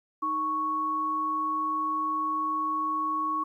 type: tone pair together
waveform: sine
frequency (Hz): 311.1 / 1108.7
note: D#4 / C#6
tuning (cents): 0 / 0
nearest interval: octave + minor seventh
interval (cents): 2200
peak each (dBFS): -36 / -26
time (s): 0.22-3.44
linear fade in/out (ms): 10
effects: 11-bit